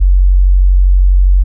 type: tone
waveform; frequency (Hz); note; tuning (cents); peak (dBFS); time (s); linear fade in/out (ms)
sine; 46.23; F#1; -1; -4; 0-1.44; 20
effects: none